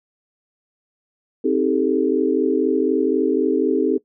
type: chord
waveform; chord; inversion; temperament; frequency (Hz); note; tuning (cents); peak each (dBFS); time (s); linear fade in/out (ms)
sine; A half-diminished seventh; first; just; 264 / 316.8 / 396 / 440; C4 / Eb4 / G4 / A4; +16 / +31 / +18 / 0; -21; 1.44-3.98; 10
effects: noise-tail reverb RT60 0.1 s tail -18 dB re dry